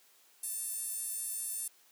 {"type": "tone with high-pass filter", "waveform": "sawtooth", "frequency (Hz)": 895, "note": "A5", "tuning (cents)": 29, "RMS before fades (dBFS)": -38, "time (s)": [0.43, 1.68], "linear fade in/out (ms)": 5, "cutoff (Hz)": 9700, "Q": 3.9, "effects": ["white hiss -64 dBFS RMS until 1.91 s", "high-pass 300 Hz 12 dB/octave"]}